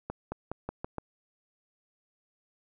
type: accelerating click train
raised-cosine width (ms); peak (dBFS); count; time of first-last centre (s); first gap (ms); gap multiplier
1; -20; 6; 0.1-0.983; 220; 0.89
effects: none